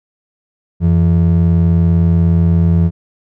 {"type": "ring-modulated tone", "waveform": "triangle", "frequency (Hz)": 128.4, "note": "C3", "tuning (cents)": -32, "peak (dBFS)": -3, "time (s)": [0.8, 2.91], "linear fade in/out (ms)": 50, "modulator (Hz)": 40.1, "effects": []}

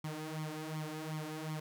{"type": "tone with flanger", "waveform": "sawtooth", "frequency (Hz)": 155.56, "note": "D#3", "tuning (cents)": 0, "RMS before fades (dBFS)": -41, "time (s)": [0.04, 1.6], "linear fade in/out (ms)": 5, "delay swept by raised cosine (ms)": [0.9, 4.1], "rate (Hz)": 2.7, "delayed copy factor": 0.75, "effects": []}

